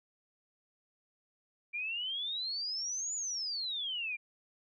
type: exponential two-way sweep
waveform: sine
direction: up then down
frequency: 2347 to 7040 to 2347 Hz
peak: -34 dBFS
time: 1.73-4.17 s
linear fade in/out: 20 ms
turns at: 3.14 s
effects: none

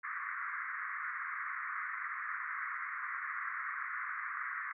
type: band-pass noise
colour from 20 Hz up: pink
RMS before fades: -40 dBFS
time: 0.03-4.73 s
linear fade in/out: 20 ms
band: 1100 to 2100 Hz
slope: 96 dB/octave
effects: none

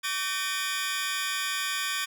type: tone cluster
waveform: 25% pulse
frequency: 1145 / 1539 / 1831 / 2455 / 3375 Hz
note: D6 / G6 / A#6 / D#7 / G#7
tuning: -44 / -32 / -32 / -24 / +27 cents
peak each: -31 dBFS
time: 0.03-2.06 s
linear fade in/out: 20 ms
effects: none

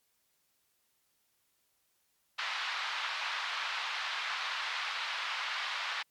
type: band-pass noise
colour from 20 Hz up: pink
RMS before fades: -36 dBFS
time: 2.38-6.03 s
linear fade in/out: 10 ms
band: 990 to 4200 Hz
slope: 24 dB/octave
effects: white hiss -75 dBFS RMS until 6.1 s + MP3 96 kbps

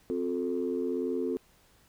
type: chord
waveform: sine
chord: F major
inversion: second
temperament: equal with one note detuned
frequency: 261.6 / 358.4 / 440 Hz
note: C4 / F4 / A4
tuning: 0 / +45 / 0 cents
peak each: -32 dBFS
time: 0.1-1.37 s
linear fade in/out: 0 ms
effects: tanh soft clip ceiling -20 dBFS + pink hiss -63 dBFS RMS until 1.88 s

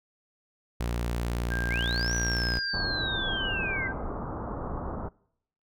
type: tone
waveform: sawtooth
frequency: 59 Hz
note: A#1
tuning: 22 cents sharp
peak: -24 dBFS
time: 0.8-2.59 s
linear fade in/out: 5 ms
type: tone with pitch glide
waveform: sine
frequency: 1597 to 1570.5 Hz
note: G6 to G6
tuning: +32 to +3 cents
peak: -31 dBFS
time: 1.5-3.93 s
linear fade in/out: 20 ms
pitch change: -29 cents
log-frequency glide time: 2.91-3.08 s
type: linear two-way sweep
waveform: sine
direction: up then down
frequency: 1991 to 5920 to 1991 Hz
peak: -31 dBFS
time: 1.7-3.88 s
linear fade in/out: 10 ms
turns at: 2.14 s
type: low-pass noise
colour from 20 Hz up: pink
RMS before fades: -34 dBFS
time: 2.73-5.09 s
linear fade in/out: 10 ms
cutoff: 1300 Hz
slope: 48 dB/octave
effects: noise-tail reverb RT60 0.7 s tail -24 dB re dry

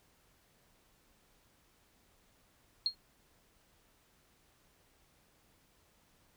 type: tone with exponential decay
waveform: sine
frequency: 4256 Hz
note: C8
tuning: 29 cents sharp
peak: -24 dBFS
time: 2.86-2.95 s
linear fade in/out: 1 ms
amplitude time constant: 19 ms
effects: pink hiss -69 dBFS RMS until 6.36 s

